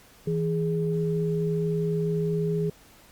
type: tone pair together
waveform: sine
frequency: 163.06 / 415.3 Hz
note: E3 / G#4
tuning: -19 / 0 cents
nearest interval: octave + major third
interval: 1619 cents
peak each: -25 / -27 dBFS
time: 0.27-2.7 s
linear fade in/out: 5 ms
effects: pink hiss -54 dBFS RMS until 3.11 s + Opus 48 kbps